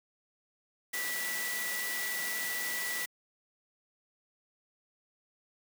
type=tone in noise; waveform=sine; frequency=1960 Hz; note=B6; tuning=14 cents flat; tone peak=-35 dBFS; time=0.93-3.06 s; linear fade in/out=10 ms; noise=white; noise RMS=-37 dBFS; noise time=0.93-3.06 s; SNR=-1 dB; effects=high-pass 200 Hz 12 dB/octave